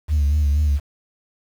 sine tone with vibrato, 73.42 Hz, D2, in tune, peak -13 dBFS, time 0.08-0.8 s, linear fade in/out 50 ms, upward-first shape sine, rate 4.2 Hz, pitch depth 65 cents each way, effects tanh soft clip ceiling -12 dBFS + 7-bit

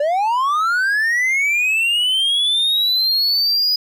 triangle linear sweep, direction up, 563 to 4978 Hz, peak -13 dBFS, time 0-3.76 s, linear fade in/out 5 ms, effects none

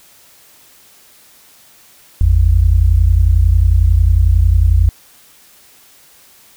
sine tone pair together, 52.92 / 84 Hz, G#1 / E2, +33 / +33 cents, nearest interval minor sixth, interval 800 cents, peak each -10 dBFS, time 2.21-4.89 s, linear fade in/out 0 ms, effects white hiss -46 dBFS RMS until 6.56 s

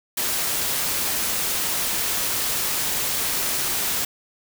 white noise, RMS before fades -24 dBFS, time 0.17-4.05 s, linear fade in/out 5 ms, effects none

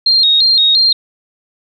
sine tone with vibrato, 3965 Hz, B7, 6 cents sharp, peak -7 dBFS, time 0.06-0.93 s, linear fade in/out 5 ms, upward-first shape square, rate 2.9 Hz, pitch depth 96 cents each way, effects none

